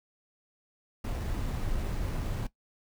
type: noise with sample-and-hold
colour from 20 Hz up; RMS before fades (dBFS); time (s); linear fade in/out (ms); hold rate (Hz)
brown; -32; 1.04-2.47; 5; 11025
effects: noise-tail reverb RT60 0.1 s tail -17 dB re dry